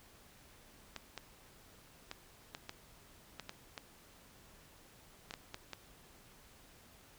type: clicks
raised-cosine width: 0.2 ms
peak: -25 dBFS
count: 12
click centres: 0.963 / 1.177 / 2.114 / 2.549 / 2.694 / 3.397 / 3.494 / 3.778 / 5.309 / 5.339 / 5.544 / 5.733 s
effects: pink hiss -61 dBFS RMS until 7.18 s